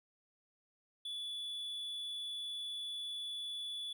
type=tone; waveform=triangle; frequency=3441 Hz; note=A7; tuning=39 cents flat; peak=-38 dBFS; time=1.05-3.93 s; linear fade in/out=5 ms; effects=none